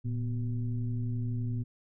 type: tone with frequency modulation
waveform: sine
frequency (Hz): 115.2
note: A#2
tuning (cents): -20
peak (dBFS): -29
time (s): 0.04-1.64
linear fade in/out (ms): 20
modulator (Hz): 131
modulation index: 0.7
effects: none